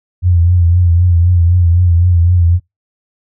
sine tone with vibrato, 87.2 Hz, F2, 2 cents flat, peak -6 dBFS, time 0.22-2.6 s, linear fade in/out 50 ms, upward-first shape triangle, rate 3.9 Hz, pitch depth 71 cents each way, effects noise-tail reverb RT60 0.2 s tail -26 dB re dry

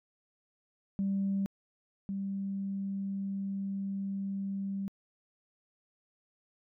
sine tone pair in turn, 196.1 / 196.1 Hz, G3 / G3, +1 / +1 cents, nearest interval unison, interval 0 cents, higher neither, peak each -27 / -32 dBFS, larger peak first, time 0.99-1.46 / 2.09-4.88 s, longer second, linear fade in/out 0 ms, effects tanh soft clip ceiling -24 dBFS

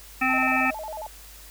harmonic tone, 259.6 Hz, C4, 13 cents flat, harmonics 1 / 3 / 5 / 7 / 9 / 10, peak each -27 / -27 / -27 / -27 / -27 / -27 dBFS, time 0.21-0.71 s, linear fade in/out 10 ms
sine tone with vibrato, 740 Hz, F#5, in tune, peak -32 dBFS, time 0.29-1.07 s, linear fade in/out 5 ms, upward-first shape square, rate 11 Hz, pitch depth 280 cents each way
effects added 50 Hz sine -47 dBFS peak until 1.5 s + white hiss -47 dBFS RMS until 1.5 s

